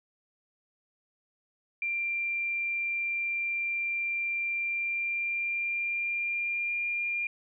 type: tone with pitch glide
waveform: sine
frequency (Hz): 2372 to 2402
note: D7 to D7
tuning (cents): +17 to +38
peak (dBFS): -28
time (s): 1.82-7.27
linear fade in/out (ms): 2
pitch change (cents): +21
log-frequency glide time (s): 4.54-6.97
effects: none